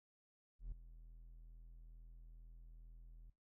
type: tone with ADSR envelope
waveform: triangle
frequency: 41.14 Hz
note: E1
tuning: 3 cents flat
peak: -39 dBFS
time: 0.59-3.3 s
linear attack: 130 ms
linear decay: 5 ms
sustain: -14 dB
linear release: 5 ms
effects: noise-tail reverb RT60 0.2 s tail -19 dB re dry